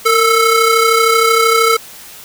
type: ring-modulated tone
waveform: 30% pulse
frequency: 881 Hz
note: A5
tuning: 2 cents sharp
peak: -3 dBFS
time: 0.05-1.77 s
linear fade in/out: 10 ms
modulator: 424 Hz
effects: white hiss -35 dBFS RMS until 2.24 s